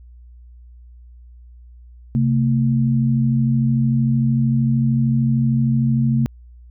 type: tone pair together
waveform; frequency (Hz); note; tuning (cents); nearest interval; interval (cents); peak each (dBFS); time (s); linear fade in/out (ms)
sine; 132.99 / 226.2; C3 / A3; +29 / +48; major sixth; 919; -16 / -18; 2.15-6.26; 0
effects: added 60 Hz sine -40 dBFS peak until 6.7 s